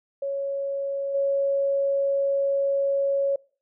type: tone with level steps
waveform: sine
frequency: 554.4 Hz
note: C#5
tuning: in tune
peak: -25 / -20 dBFS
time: 0.22-3.36 s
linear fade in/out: 5 ms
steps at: 1.14 s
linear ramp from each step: 10 ms
effects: noise-tail reverb RT60 0.4 s tail -23 dB re dry